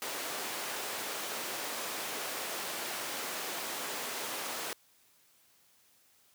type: high-pass noise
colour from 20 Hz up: pink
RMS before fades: -38 dBFS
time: 0.02-4.73 s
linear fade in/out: 0 ms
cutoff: 440 Hz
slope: 12 dB/octave
effects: white hiss -66 dBFS RMS until 6.34 s + high-pass 60 Hz 12 dB/octave